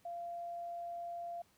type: tone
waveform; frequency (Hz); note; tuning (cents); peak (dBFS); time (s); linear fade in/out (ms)
sine; 690; F5; -21; -40; 0.05-1.42; 5
effects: pink hiss -70 dBFS RMS until 1.57 s + high-pass 60 Hz 12 dB/octave